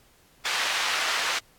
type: band-pass noise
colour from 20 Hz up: pink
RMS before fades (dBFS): -27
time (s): 0.45-1.39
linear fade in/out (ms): 5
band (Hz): 1300 to 4500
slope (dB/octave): 12
effects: pink hiss -59 dBFS RMS until 1.58 s + AAC 64 kbps